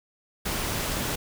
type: noise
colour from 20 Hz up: pink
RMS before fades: -29 dBFS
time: 0.45-1.16 s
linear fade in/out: 10 ms
effects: none

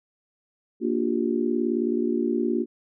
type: chord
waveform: sine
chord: G minor seventh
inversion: first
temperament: just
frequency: 235.2 / 294 / 352.8 / 392 Hz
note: Bb3 / D4 / F4 / G4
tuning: +16 / +2 / +18 / 0 cents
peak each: -26 / -28 / -26 / -30 dBFS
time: 0.8-2.66 s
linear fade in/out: 50 ms
effects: none

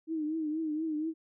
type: tone with vibrato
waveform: sine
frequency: 312.3 Hz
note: D#4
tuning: 7 cents sharp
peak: -30 dBFS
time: 0.07-1.14 s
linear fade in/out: 50 ms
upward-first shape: triangle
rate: 4.2 Hz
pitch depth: 85 cents each way
effects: none

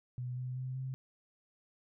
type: tone with pitch steps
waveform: sine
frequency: 124.6 / 126.78 / 128.99 / 131.25 Hz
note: B2 / B2 / C3 / C3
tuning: +16 / +46 / -24 / +6 cents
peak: -36 dBFS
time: 0.18-0.94 s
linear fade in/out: 0 ms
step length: 190 ms
effects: none

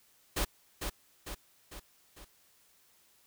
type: noise with echo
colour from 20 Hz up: pink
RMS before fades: -31 dBFS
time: 0.36-0.45 s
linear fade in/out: 10 ms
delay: 450 ms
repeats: 4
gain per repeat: -5 dB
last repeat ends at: 2.25 s
effects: white hiss -66 dBFS RMS until 3.26 s

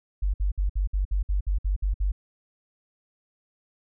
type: tone bursts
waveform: sine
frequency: 48.29 Hz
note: G1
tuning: 25 cents flat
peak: -21 dBFS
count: 11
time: 0.22-2.12 s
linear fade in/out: 10 ms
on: 120 ms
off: 58 ms
effects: none

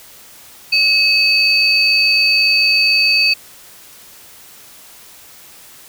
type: tone pair together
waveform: sine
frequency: 2575 / 4558 Hz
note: E7 / C#8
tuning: -41 / +47 cents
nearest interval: minor seventh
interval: 988 cents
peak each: -12 dBFS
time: 0.72-3.34 s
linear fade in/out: 10 ms
effects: tanh soft clip ceiling -4 dBFS + white hiss -41 dBFS RMS until 5.88 s

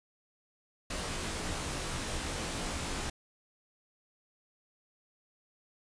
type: noise with comb filter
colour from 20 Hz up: pink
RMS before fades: -36 dBFS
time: 0.9-3.1 s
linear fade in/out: 5 ms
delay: 20 ms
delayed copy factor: -0.9
effects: resampled to 22050 Hz

